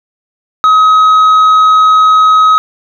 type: tone with tanh clipping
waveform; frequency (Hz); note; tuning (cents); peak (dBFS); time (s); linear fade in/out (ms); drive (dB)
sine; 1270; D#6; +35; -4; 0.64-2.58; 0; 4
effects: none